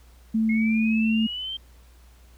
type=tone; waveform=sine; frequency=221.5 Hz; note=A3; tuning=12 cents sharp; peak=-19 dBFS; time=0.34-1.27 s; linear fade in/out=10 ms
type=linear sweep; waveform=sine; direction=up; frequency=2145 to 3167 Hz; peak=-29 dBFS; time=0.49-1.57 s; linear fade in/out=5 ms
effects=added 60 Hz sine -49 dBFS peak until 2.37 s + pink hiss -59 dBFS RMS until 2.37 s